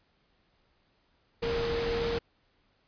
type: tone in noise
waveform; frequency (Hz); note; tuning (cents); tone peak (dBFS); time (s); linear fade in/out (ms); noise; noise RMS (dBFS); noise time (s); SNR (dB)
sine; 466.2; A#4; 0; -29; 1.42-2.19; 10; pink; -34; 1.42-2.19; +2
effects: pink hiss -70 dBFS RMS until 2.87 s + resampled to 11025 Hz